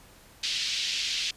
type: band-pass noise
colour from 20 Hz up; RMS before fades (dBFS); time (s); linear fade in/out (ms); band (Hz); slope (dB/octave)
pink; -30; 0.43-1.31; 5; 2700 to 5400; 24
effects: pink hiss -54 dBFS RMS until 1.36 s + resampled to 32000 Hz